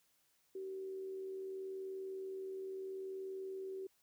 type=tone with amplitude modulation; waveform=sine; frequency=382 Hz; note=G4; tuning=45 cents flat; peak=-40 dBFS; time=0.55-3.87 s; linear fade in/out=5 ms; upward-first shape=sine; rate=80.7 Hz; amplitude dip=30%; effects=white hiss -75 dBFS RMS until 4.02 s